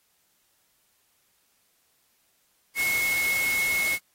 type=tone in noise; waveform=sine; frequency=2178 Hz; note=C#7; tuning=31 cents flat; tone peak=-23 dBFS; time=2.75-3.99 s; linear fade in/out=50 ms; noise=white; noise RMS=-32 dBFS; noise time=2.75-3.99 s; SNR=+6 dB; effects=white hiss -68 dBFS RMS until 4.14 s + AAC 48 kbps